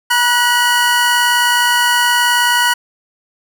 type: tone pair together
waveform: 25% pulse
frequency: 962 / 1472.5 Hz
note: B5 / F#6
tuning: -46 / -9 cents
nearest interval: perfect fifth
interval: 737 cents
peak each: -10 dBFS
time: 0.1-2.74 s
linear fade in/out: 10 ms
effects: none